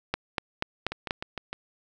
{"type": "two click trains", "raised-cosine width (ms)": 0.3, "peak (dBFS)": [-17, -10], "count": [5, 5], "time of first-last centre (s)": [[0.92, 1.53], [0.14, 1.109]], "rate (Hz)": [6.56, 4.13], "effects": []}